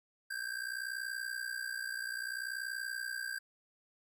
square ring-modulated tone, 1584 Hz, G6, 18 cents sharp, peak -35 dBFS, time 0.3-3.39 s, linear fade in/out 10 ms, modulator 30.3 Hz, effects none

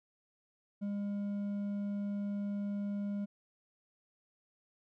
triangle tone with hard clipping, 202.5 Hz, G#3, 43 cents flat, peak -35 dBFS, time 0.81-3.26 s, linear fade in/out 20 ms, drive 7 dB, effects none

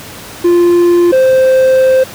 triangle tone pair in turn, 348.2 / 521.7 Hz, F4 / C5, -5 / -5 cents, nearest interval perfect fifth, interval 700 cents, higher second, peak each -3 dBFS, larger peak neither, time 0.44-1.12 / 1.12-2.04 s, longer second, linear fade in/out 10 ms, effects pink hiss -29 dBFS RMS until 2.14 s + high-pass 80 Hz 12 dB/octave

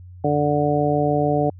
harmonic tone, 146.83 Hz, D3, in tune, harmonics 1 / 2 / 3 / 4 / 5, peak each -23 / -23 / -23 / -23 / -23 dBFS, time 0.24-1.5 s, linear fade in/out 5 ms, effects added 90 Hz sine -38 dBFS peak until 1.59 s

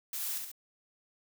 blue noise with echo, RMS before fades -37 dBFS, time 0.13-0.38 s, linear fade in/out 2 ms, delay 68 ms, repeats 2, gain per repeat -4 dB, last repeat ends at 0.516 s, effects none

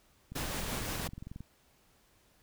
click train, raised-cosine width 5 ms, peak -31 dBFS, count 25, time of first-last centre 0.32-1.406 s, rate 22.1 Hz
pink noise with tremolo, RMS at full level -36 dBFS, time 0.35-1.08 s, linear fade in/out 10 ms, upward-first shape sine, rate 5.8 Hz, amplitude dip 25%
effects pink hiss -67 dBFS RMS until 2.42 s

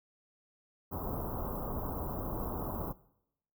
pink band-stop noise, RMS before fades -37 dBFS, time 0.91-2.93 s, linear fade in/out 20 ms, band 1200 to 14000 Hz, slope 48 dB/octave, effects noise-tail reverb RT60 0.8 s tail -20 dB re dry

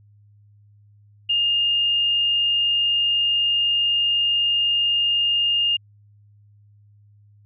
sine tone, 2826 Hz, F7, 20 cents sharp, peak -17 dBFS, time 1.29-5.77 s, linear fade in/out 10 ms, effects added 103 Hz sine -50 dBFS peak until 7.45 s

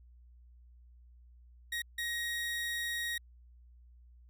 30% pulse tone bursts at uneven times, 1885 Hz, A#6, 19 cents sharp, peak -31 dBFS, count 2, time 1.72-1.82 / 1.98-3.18 s, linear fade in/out 5 ms, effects added 60 Hz sine -55 dBFS peak until 4.29 s

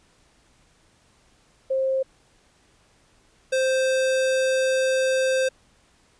sine / square tone pair in turn, 530 / 523.3 Hz, C5 / C5, +22 / 0 cents, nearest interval unison, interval 22 cents, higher first, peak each -20 dBFS, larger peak neither, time 1.7-2.03 / 3.52-5.49 s, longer second, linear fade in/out 10 ms, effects pink hiss -60 dBFS RMS until 6.19 s + resampled to 22050 Hz

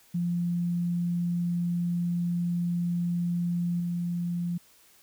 sine tone with level steps, 173.7 Hz, F3, 9 cents flat, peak -25 / -27 dBFS, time 0.14-4.58 s, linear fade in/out 10 ms, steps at 3.8 s, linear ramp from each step 2 ms, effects white hiss -59 dBFS RMS until 5.02 s

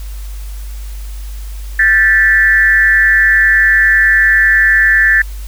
sine tone with frequency modulation, 1760 Hz, A6, in tune, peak -6 dBFS, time 1.79-5.22 s, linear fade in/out 5 ms, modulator 188 Hz, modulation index 0.74, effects added 50 Hz sine -22 dBFS peak until 5.47 s + white hiss -39 dBFS RMS until 5.47 s

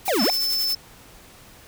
blue noise with tremolo, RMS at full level -28 dBFS, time 0.05-0.74 s, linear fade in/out 10 ms, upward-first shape triangle, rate 11 Hz, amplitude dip 75%
square exponential two-way sweep, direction down then up, 830.6 to 196 to 830.6 Hz, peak -20 dBFS, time 0.08-0.3 s, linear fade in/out 0 ms, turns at 0.23 s
triangle tone, 5274 Hz, E8, in tune, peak -20 dBFS, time 0.19-0.75 s, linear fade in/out 5 ms
effects pink hiss -48 dBFS RMS until 1.67 s

